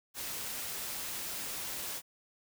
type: noise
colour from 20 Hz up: white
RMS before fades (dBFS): -39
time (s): 0.14-2.02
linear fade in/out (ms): 50
effects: none